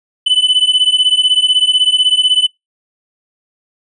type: beating tone pair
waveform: triangle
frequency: 3000 / 3016 Hz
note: F#7 / F#7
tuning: +23 / +32 cents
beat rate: 16 Hz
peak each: -10 dBFS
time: 0.26-2.47 s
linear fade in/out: 10 ms
effects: noise-tail reverb RT60 0.2 s tail -26 dB re dry + resampled to 24000 Hz